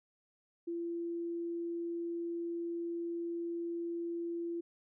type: tone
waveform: sine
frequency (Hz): 340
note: F4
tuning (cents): -46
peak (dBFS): -35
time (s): 0.67-4.61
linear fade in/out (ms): 10
effects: none